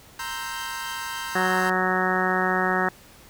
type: chord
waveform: sawtooth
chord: C dominant seventh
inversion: third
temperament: equal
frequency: 932.3 / 1046.5 / 1318.5 / 1568 Hz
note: Bb5 / C6 / E6 / G6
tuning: 0 / 0 / 0 / 0 cents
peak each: -31 / -33 / -35 / -30 dBFS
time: 0.19-1.7 s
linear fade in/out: 5 ms
type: harmonic tone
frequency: 185 Hz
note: F#3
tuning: in tune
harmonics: 1 / 2 / 3 / 4 / 5 / 6 / 7 / 8 / 9 / 10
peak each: -29 / -28 / -33 / -28 / -31 / -32 / -29 / -32 / -29 / -28 dBFS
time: 1.35-2.89 s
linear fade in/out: 5 ms
effects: pink hiss -50 dBFS RMS until 3.29 s